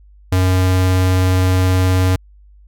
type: tone with vibrato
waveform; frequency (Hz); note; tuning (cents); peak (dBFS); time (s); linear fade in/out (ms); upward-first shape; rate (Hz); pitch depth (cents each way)
square; 92.5; F#2; 0; -12; 0.32-2.16; 5; triangle; 19; 9
effects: added 50 Hz sine -42 dBFS peak until 2.67 s